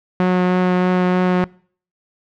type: tone with vibrato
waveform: sawtooth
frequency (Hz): 181.9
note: F#3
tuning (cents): -29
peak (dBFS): -9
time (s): 0.2-1.44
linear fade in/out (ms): 0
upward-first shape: triangle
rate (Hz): 3.2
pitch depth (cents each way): 10
effects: noise-tail reverb RT60 0.5 s tail -24 dB re dry + low-pass 2000 Hz 12 dB/octave